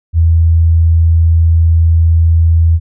sine tone, 82.41 Hz, E2, in tune, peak -5 dBFS, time 0.13-2.8 s, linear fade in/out 50 ms, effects none

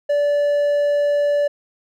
triangle tone, 580 Hz, D5, 22 cents flat, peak -13 dBFS, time 0.09-1.48 s, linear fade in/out 10 ms, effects none

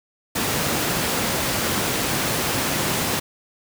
pink high-pass noise, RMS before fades -23 dBFS, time 0.35-3.2 s, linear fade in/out 10 ms, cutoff 110 Hz, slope 12 dB/octave, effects none

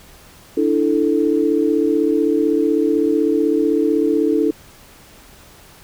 sine chord, D suspended second, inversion none, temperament equal, 293.7 / 329.6 / 440 Hz, D4 / E4 / A4, 0 / 0 / 0 cents, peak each -18 dBFS, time 0.57-4.51 s, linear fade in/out 5 ms, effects pink hiss -45 dBFS RMS until 5.83 s

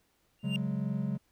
triangle tone with exponential growth, 2794 Hz, F7, in tune, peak -27 dBFS, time 0.39-0.56 s, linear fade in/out 1 ms, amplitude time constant 36 ms
triangle chord, C# suspended fourth, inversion none, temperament equal, 138.59 / 185 / 207.7 Hz, C#3 / F#3 / G#3, 0 / 0 / 0 cents, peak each -32 dBFS, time 0.43-1.18 s, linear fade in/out 20 ms
effects tanh soft clip ceiling -19 dBFS + pink hiss -72 dBFS RMS until 1.31 s

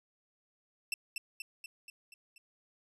sawtooth tone with echo, 2669 Hz, E7, 21 cents sharp, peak -28 dBFS, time 0.92-0.94 s, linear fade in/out 2 ms, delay 240 ms, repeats 6, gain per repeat -4 dB, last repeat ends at 2.38 s, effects resampled to 32000 Hz

